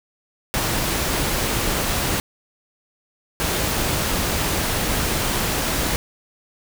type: noise bursts at uneven times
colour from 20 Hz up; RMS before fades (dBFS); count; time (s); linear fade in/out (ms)
pink; -22; 2; 0.54-2.2 / 3.4-5.96; 0
effects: none